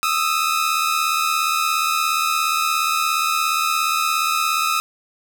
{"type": "tone pair together", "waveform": "sawtooth", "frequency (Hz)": [1241.4, 1318.5], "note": ["D#6", "E6"], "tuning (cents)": [-4, 0], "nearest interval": "minor second", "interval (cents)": 104, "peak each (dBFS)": -17, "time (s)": [0.03, 4.8], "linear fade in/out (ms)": 0, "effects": ["7-bit"]}